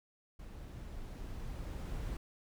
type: noise with level ramp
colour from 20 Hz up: brown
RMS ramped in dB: -48 to -39 dBFS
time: 0.39-2.17 s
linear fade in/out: 5 ms
effects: none